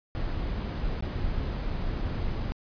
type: noise with dropouts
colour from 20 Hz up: brown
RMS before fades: -30 dBFS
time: 0.15-2.52 s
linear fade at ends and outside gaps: 0 ms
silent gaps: 1.008-1.025 / 1.703-1.707 s
effects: resampled to 11025 Hz